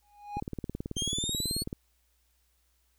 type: tone with exponential growth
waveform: triangle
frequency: 824 Hz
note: G#5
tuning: 14 cents flat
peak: -28 dBFS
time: 0.02-0.4 s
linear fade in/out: 5 ms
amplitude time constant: 81 ms
type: click train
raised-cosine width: 3 ms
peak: -22 dBFS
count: 26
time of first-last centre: 0.37-1.729 s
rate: 18.4 Hz
type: exponential sweep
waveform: 25% pulse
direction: up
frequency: 3136 to 4435 Hz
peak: -26 dBFS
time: 0.96-1.64 s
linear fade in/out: 20 ms
effects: added 60 Hz sine -70 dBFS peak until 2.98 s + white hiss -73 dBFS RMS until 2.98 s